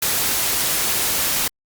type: noise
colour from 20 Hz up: white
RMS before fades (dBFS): -20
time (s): 0.02-1.48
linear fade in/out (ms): 5
effects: Opus 48 kbps